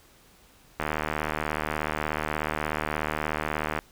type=click train; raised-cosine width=0.5 ms; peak=-12 dBFS; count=230; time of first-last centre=0.8-3.79 s; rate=76.6 Hz; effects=pink hiss -57 dBFS RMS until 3.91 s